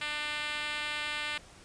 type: tone with band-pass filter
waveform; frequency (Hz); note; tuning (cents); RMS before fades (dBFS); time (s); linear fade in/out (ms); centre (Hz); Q
5% pulse; 298.4; D4; +28; -35; 0.01-1.38; 5; 2600; 0.81
effects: pink hiss -54 dBFS RMS until 1.64 s + resampled to 22050 Hz